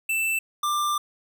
square tone pair in turn, 2658 / 1186.9 Hz, E7 / D6, +14 / +18 cents, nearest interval octave + major second, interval 1396 cents, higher first, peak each -23 dBFS, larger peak neither, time 0.09-0.39 / 0.63-0.98 s, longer second, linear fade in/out 5 ms, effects none

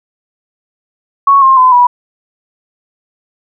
sine tone with pitch steps, 1108.7 / 1062.9 / 1019 / 977 Hz, C#6 / C6 / C6 / B5, 0 / +27 / -46 / -19 cents, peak -3 dBFS, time 1.27-1.87 s, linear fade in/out 5 ms, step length 150 ms, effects none

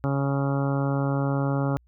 harmonic tone, 138.7 Hz, C#3, 1 cent sharp, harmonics 1 / 2 / 3 / 4 / 5 / 6 / 7 / 8 / 9 / 10, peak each -24 / -28 / -35 / -32 / -39 / -36 / -42 / -40 / -39 / -40 dBFS, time 0.04-1.77 s, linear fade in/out 0 ms, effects added 60 Hz sine -57 dBFS peak until 1.87 s

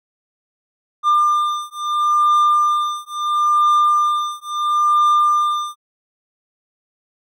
triangle beating tone pair, 1198 / 1198.74 Hz, D6 / D6, +34 / +35 cents, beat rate 0.74 Hz, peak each -15 dBFS, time 1.03-5.76 s, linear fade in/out 50 ms, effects none

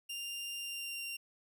sawtooth tone with pitch glide, 2794 to 2770 Hz, F7 to F7, 0 to -15 cents, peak -36 dBFS, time 0.09-1.17 s, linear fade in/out 10 ms, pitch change -15 cents, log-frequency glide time 0.58-1.03 s, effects none

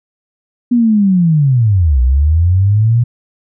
sine linear two-way sweep, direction down then up, 246.8 to 60.1 to 121.8 Hz, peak -7 dBFS, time 0.71-3.04 s, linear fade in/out 10 ms, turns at 2.01 s, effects none

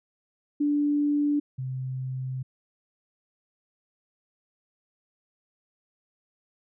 sine tone pair in turn, 291.9 / 130.03 Hz, D4 / C3, -10 / -10 cents, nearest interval octave + major second, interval 1400 cents, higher first, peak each -21 / -29 dBFS, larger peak first, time 0.6-1.4 / 1.58-2.43 s, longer second, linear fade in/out 10 ms, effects none

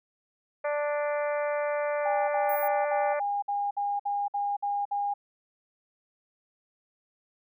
harmonic tone, 293.7 Hz, D4, in tune, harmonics 2 / 3 / 4 / 5 / 6 / 7 / 8, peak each -27 / -36 / -38 / -40 / -41 / -42 / -45 dBFS, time 0.64-3.2 s, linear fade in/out 10 ms
sine tone bursts, 812 Hz, G#5, 39 cents flat, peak -26 dBFS, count 11, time 2.05-5.14 s, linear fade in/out 10 ms, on 230 ms, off 56 ms
sine tone, 15000 Hz, A#9, 10 cents sharp, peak -33 dBFS, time 2.49-2.68 s, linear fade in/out 5 ms
effects none

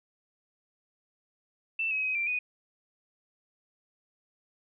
sine tone with pitch steps, 2664 / 2551 / 2527 / 2359 / 2483 Hz, E7 / D#7 / D#7 / D7 / D#7, +18 / +43 / +26 / +7 / -4 cents, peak -27 dBFS, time 1.79-2.39 s, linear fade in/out 5 ms, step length 120 ms, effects none

